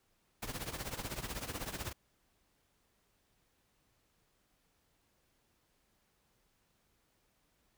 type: noise with tremolo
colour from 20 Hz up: pink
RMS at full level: -38 dBFS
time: 0.42-1.93 s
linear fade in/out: 10 ms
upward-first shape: triangle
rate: 16 Hz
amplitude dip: 85%
effects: pink hiss -75 dBFS RMS until 7.77 s